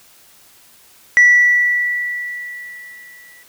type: tone with exponential decay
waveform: sine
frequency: 1955 Hz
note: B6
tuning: 18 cents flat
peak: -3 dBFS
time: 1.17-3.43 s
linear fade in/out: 0 ms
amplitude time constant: 490 ms
effects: tanh soft clip ceiling -4 dBFS + white hiss -48 dBFS RMS until 3.48 s